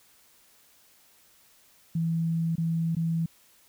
sine tone with dropouts, 164.81 Hz, E3, in tune, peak -24 dBFS, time 1.95-3.26 s, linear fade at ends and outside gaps 5 ms, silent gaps 2.556-2.58 / 2.951-2.966 s, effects white hiss -60 dBFS RMS until 3.68 s

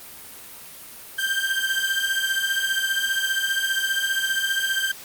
30% pulse beating tone pair, 1568 / 1583 Hz, G6 / G6, 0 / +17 cents, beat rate 15 Hz, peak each -22 dBFS, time 1.18-4.92 s, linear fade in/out 10 ms, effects white hiss -41 dBFS RMS until 5.04 s + Opus 32 kbps

